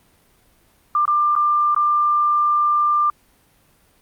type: tone with dropouts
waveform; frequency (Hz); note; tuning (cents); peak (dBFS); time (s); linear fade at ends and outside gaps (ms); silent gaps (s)
sine; 1191; D6; +24; -14; 0.95-3.1; 2; 1.054-1.078 / 1.353-1.362 / 1.747-1.763
effects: pink hiss -57 dBFS RMS until 4.01 s + Opus 32 kbps